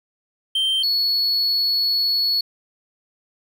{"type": "tone pair in turn", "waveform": "triangle", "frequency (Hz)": [3136, 4389], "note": ["G7", "C#8"], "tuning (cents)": [0, -18], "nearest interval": "tritone", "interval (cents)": 582, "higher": "second", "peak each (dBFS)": -16, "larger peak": "neither", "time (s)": [[0.55, 0.83], [0.83, 2.41]], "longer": "second", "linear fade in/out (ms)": 5, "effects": ["9-bit"]}